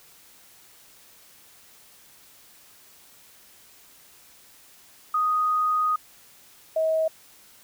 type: tone pair in turn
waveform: sine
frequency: 1244.5 / 638.3 Hz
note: D#6 / D#5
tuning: 0 / +44 cents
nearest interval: octave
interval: 1156 cents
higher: first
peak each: -20 dBFS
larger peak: neither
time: 5.14-5.96 / 6.76-7.08 s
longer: first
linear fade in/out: 5 ms
effects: white hiss -53 dBFS RMS until 7.63 s